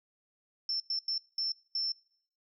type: tone bursts at uneven times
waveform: sine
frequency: 5360 Hz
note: E8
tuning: 28 cents sharp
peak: -29 dBFS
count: 5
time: 0.69-0.8 / 0.9-0.99 / 1.08-1.18 / 1.38-1.52 / 1.75-1.92 s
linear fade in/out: 2 ms
effects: noise-tail reverb RT60 0.6 s tail -24 dB re dry